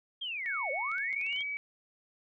sine linear two-way sweep, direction down then up, 3283 to 502 to 3283 Hz, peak -34 dBFS, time 0.21-1.43 s, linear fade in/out 10 ms, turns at 0.71 s
sine tone with pitch glide, 2218 to 2279 Hz, C#7 to C#7, 0 to +47 cents, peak -33 dBFS, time 0.46-1.57 s, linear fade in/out 0 ms, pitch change +47 cents, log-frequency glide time 1.17-1.46 s
clicks, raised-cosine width 0.2 ms, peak -34 dBFS, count 8, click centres 0.916 / 0.982 / 1.129 / 1.213 / 1.265 / 1.328 / 1.362 / 1.407 s
effects none

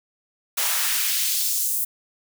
white noise with high-pass filter sweep, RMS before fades -23 dBFS, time 0.57-1.85 s, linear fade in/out 10 ms, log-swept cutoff 680 to 11000 Hz, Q 1, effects none

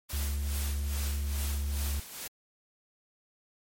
white noise with tremolo, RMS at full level -38 dBFS, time 0.09-2.28 s, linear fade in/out 10 ms, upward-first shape sine, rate 2.4 Hz, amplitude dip 65%
triangle tone, 71.2 Hz, C#2, 47 cents sharp, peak -27 dBFS, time 0.13-2 s, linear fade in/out 5 ms
effects MP3 64 kbps

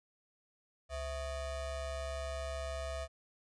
square ring-modulated tone, 293.7 Hz, D4, in tune, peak -35 dBFS, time 0.89-3.08 s, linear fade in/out 50 ms, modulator 363 Hz, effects resampled to 22050 Hz

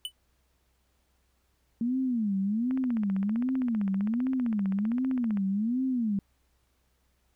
square tone with exponential decay, 2995 Hz, F#7, 20 cents sharp, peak -28 dBFS, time 0.05-0.12 s, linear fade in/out 1 ms, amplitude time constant 15 ms
sine tone with vibrato, 225 Hz, A3, 39 cents sharp, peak -25 dBFS, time 1.81-6.19 s, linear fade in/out 2 ms, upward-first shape sine, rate 1.3 Hz, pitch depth 270 cents each way
click train, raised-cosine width 0.5 ms, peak -28 dBFS, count 42, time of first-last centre 2.71-5.372 s, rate 15.4 Hz
effects added 63 Hz sine -70 dBFS peak until 7.35 s + pink hiss -73 dBFS RMS until 7.35 s

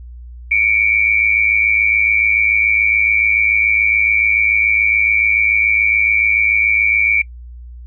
sine tone pair together, 2242 / 2349 Hz, C#7 / D7, +19 / 0 cents, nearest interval minor second, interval 81 cents, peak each -14 dBFS, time 0.51-7.22 s, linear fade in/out 5 ms, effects noise-tail reverb RT60 0.1 s tail -24 dB re dry + added 60 Hz sine -31 dBFS peak until 7.86 s

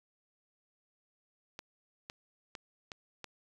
clicks, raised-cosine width 0.2 ms, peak -25 dBFS, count 5, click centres 1.591 / 2.099 / 2.552 / 2.918 / 3.243 s, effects 9-bit

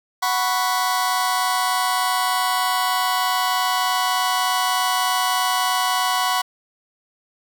sawtooth chord, F# suspended fourth, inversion none, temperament just, 740 / 986.7 / 1110 Hz, F#5 / B5 / C#6, 0 / -2 / +2 cents, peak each -19 dBFS, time 0.22-6.42 s, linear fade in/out 10 ms, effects none

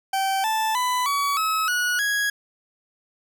40% pulse tone with pitch steps, 774 / 878.9 / 998 / 1133.2 / 1286.8 / 1461.1 / 1659.1 Hz, G5 / A5 / B5 / C#6 / E6 / F#6 / G#6, -22 / -2 / +18 / +38 / -42 / -22 / -2 cents, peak -20 dBFS, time 0.13-2.3 s, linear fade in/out 5 ms, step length 310 ms, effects none

